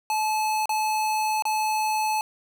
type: tone with dropouts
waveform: square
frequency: 863 Hz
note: A5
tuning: 34 cents flat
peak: -23 dBFS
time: 0.1-2.21 s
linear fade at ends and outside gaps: 1 ms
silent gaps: 0.657-0.693 / 1.423-1.453 s
effects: none